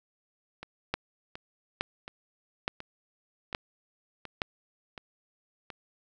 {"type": "two click trains", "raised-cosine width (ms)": 0.3, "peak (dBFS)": [-24, -12], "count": [8, 5], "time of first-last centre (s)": [[0.63, 5.702], [0.94, 4.418]], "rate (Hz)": [1.38, 1.15], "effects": []}